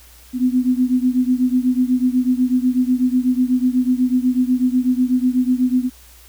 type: beating tone pair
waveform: sine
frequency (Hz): 249.6 / 257.7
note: B3 / C4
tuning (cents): +19 / -26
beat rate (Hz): 8.1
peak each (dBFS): -16 / -18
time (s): 0.33-5.9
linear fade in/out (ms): 50
effects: added 60 Hz sine -46 dBFS peak until 6.28 s + white hiss -47 dBFS RMS until 6.28 s